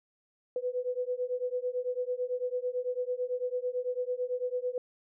sine beating tone pair, 493.9 / 502.9 Hz, B4 / B4, 0 / +31 cents, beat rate 9 Hz, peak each -33 / -33 dBFS, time 0.56-4.78 s, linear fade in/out 2 ms, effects none

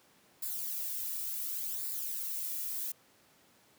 violet noise with flanger, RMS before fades -37 dBFS, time 0.42-2.92 s, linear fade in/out 5 ms, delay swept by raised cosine 0.32 to 1.92 ms, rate 0.69 Hz, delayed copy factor -0.6, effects pink hiss -64 dBFS RMS until 3.78 s + high-pass 150 Hz 12 dB/octave

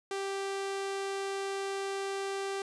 sawtooth tone, 392 Hz, G4, in tune, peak -29 dBFS, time 0.11-2.62 s, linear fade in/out 2 ms, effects resampled to 22050 Hz

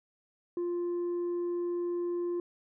sine tone, 349.2 Hz, F4, in tune, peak -27 dBFS, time 0.57-2.4 s, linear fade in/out 2 ms, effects tanh soft clip ceiling -29 dBFS

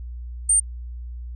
sine tone, 8800 Hz, C#9, 14 cents flat, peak -14 dBFS, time 0.49-0.6 s, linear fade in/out 5 ms, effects added 60 Hz sine -31 dBFS peak until 1.35 s

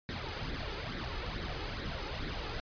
pink noise with flanger, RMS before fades -38 dBFS, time 0.09-2.6 s, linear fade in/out 0 ms, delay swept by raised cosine 0.5 to 2.4 ms, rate 2.3 Hz, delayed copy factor +0.55, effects resampled to 11025 Hz

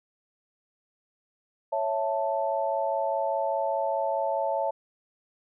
sine chord, A major, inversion first, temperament equal, 554.4 / 659.3 / 880 Hz, C#5 / E5 / A5, 0 / 0 / 0 cents, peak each -29 dBFS, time 1.72-4.71 s, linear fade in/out 10 ms, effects none

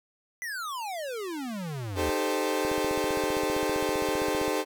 square exponential sweep, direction down, 2027 to 70.2 Hz, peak -33 dBFS, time 0.42-2.1 s, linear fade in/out 0 ms
30% pulse chord, A half-diminished seventh, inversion second, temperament equal with one note detuned, 307.2 / 392 / 440 / 523.3 Hz, Eb4 / G4 / A4 / C5, -22 / 0 / 0 / 0 cents, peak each -29 dBFS, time 1.95-4.65 s, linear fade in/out 50 ms
click train, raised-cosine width 3 ms, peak -25 dBFS, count 29, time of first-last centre 2.65-4.48 s, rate 15.3 Hz
effects none

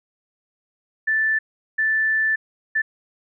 sine tone bursts at uneven times, 1760 Hz, A6, in tune, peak -17 dBFS, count 3, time 1.07-1.39 / 1.78-2.36 / 2.75-2.82 s, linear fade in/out 10 ms, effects none

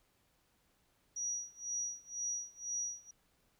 sine tone with tremolo, 5790 Hz, F#8, 38 cents flat, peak -34 dBFS, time 1.16-3.11 s, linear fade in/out 5 ms, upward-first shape sine, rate 2 Hz, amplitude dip 95%, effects pink hiss -74 dBFS RMS until 3.59 s

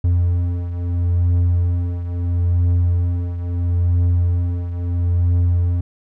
triangle beating tone pair, 87.31 / 88.06 Hz, F2 / F2, 0 / +15 cents, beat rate 0.75 Hz, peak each -14 / -20 dBFS, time 0.04-5.81 s, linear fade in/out 5 ms, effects none

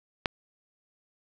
click, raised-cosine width 0.3 ms, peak -9 dBFS, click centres 0.258 s, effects none

